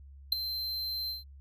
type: tone with ADSR envelope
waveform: square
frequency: 4111 Hz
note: C8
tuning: 31 cents flat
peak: -20 dBFS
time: 0.32-1.24 s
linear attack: 5 ms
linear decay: 9 ms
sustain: -13 dB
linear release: 150 ms
effects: added 69 Hz sine -48 dBFS peak until 1.4 s